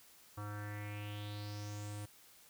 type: tone with low-pass filter sweep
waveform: square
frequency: 103.83 Hz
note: G#2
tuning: in tune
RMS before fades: -44 dBFS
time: 0.37-2.06 s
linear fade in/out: 10 ms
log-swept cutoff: 1200 to 9800 Hz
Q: 4.6
effects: white hiss -62 dBFS RMS until 2.49 s